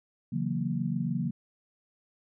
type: chord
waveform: sine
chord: F# dominant seventh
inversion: second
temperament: equal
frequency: 138.59 / 164.81 / 185 / 233.1 Hz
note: C#3 / E3 / F#3 / A#3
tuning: 0 / 0 / 0 / 0 cents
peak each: -33 dBFS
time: 0.32-1.31 s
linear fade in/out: 10 ms
effects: none